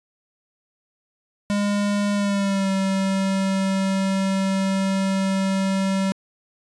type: tone with pitch glide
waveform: square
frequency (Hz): 203.9 to 192.9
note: G#3 to G3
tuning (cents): -32 to -28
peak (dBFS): -20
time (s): 1.5-6.12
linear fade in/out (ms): 0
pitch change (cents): -96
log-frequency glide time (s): 2.14-2.7
effects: resampled to 22050 Hz